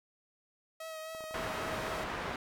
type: tone with vibrato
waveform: sawtooth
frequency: 638 Hz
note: D#5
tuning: 43 cents sharp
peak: -37 dBFS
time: 0.8-2.04 s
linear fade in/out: 5 ms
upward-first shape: triangle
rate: 3.8 Hz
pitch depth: 27 cents each way
type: clicks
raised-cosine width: 1 ms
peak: -36 dBFS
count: 8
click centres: 1.149 / 1.207 / 1.24 / 1.31 / 1.343 / 1.417 / 1.474 / 1.523 s
type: low-pass noise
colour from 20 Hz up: white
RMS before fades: -38 dBFS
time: 1.34-2.36 s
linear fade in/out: 2 ms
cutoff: 1500 Hz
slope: 12 dB/octave
effects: none